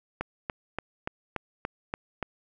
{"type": "click train", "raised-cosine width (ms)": 0.5, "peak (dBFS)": -15, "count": 8, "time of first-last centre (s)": [0.21, 2.227], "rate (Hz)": 3.47, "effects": []}